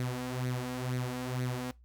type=tone with flanger; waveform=sawtooth; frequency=126 Hz; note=B2; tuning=35 cents sharp; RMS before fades=-35 dBFS; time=0-1.71 s; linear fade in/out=0 ms; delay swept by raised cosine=0.48 to 4.28 ms; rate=2.1 Hz; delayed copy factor=+0.6; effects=noise-tail reverb RT60 0.2 s tail -21 dB re dry + added 60 Hz sine -55 dBFS peak until 1.84 s